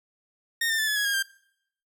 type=tone with pitch steps; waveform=sawtooth; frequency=1842 / 1796.8 / 1752.7 / 1709.7 / 1667.8 / 1626.9 / 1587 Hz; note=A#6 / A6 / A6 / G#6 / G#6 / G#6 / G6; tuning=-21 / +36 / -7 / +50 / +7 / -36 / +21 cents; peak=-20 dBFS; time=0.61-1.226 s; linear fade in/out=5 ms; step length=88 ms; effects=noise-tail reverb RT60 0.7 s tail -23 dB re dry